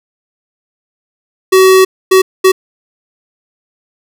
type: tone bursts at uneven times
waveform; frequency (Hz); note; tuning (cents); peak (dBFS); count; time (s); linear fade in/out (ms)
square; 377.5; F#4; +35; -4; 3; 1.52-1.85 / 2.11-2.22 / 2.44-2.52; 10
effects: none